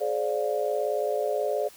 sine chord, D half-diminished seventh, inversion second, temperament just, 422.9 / 528.6 / 587.3 / 704.8 Hz, Ab4 / C5 / D5 / F5, +31 / +18 / 0 / +16 cents, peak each -29 / -31 / -28 / -33 dBFS, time 0-1.69 s, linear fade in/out 20 ms, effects white hiss -51 dBFS RMS until 1.76 s

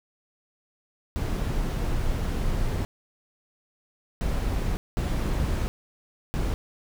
brown noise bursts at uneven times, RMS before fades -26 dBFS, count 4, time 1.16-2.85 / 4.21-4.77 / 4.97-5.68 / 6.34-6.54 s, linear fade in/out 0 ms, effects none

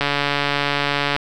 click train, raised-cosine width 0.3 ms, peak -3 dBFS, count 166, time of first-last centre 0.01-1.164 s, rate 143 Hz, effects none

